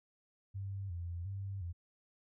sine tone with vibrato, 92 Hz, F#2, 9 cents flat, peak -38 dBFS, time 0.54-1.73 s, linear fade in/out 20 ms, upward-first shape square, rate 1.4 Hz, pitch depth 110 cents each way, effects none

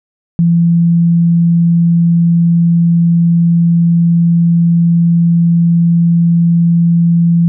sine tone, 169.4 Hz, E3, 48 cents sharp, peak -6 dBFS, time 0.39-7.48 s, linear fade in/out 0 ms, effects none

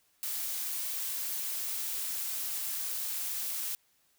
blue noise, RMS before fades -35 dBFS, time 0.23-3.75 s, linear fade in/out 0 ms, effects white hiss -70 dBFS RMS until 4.18 s

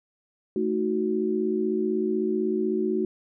sine chord, D# diminished, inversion second, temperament equal with one note detuned, 220 / 314 / 370 Hz, A3 / D#4 / F#4, 0 / +16 / 0 cents, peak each -28 / -29 / -25 dBFS, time 0.56-3.05 s, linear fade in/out 2 ms, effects none

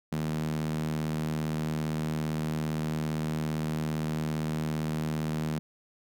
sawtooth tone with high-pass filter, 77.6 Hz, D#2, 4 cents flat, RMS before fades -31 dBFS, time 0.12-5.59 s, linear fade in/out 0 ms, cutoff 180 Hz, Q 4, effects none

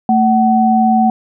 sine tone pair together, 223.2 / 752 Hz, A3 / F#5, +25 / +28 cents, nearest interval octave + major sixth, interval 2103 cents, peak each -11 / -11 dBFS, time 0.09-1.1 s, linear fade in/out 2 ms, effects none

